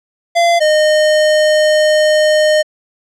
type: tone pair in turn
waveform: square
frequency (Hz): 685 / 613.1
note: F5 / D#5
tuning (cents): -34 / -26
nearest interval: major second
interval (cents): 192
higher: first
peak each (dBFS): -9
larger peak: neither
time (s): 0.35-0.6 / 0.6-2.63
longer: second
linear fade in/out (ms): 20
effects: low-pass 7000 Hz 12 dB/octave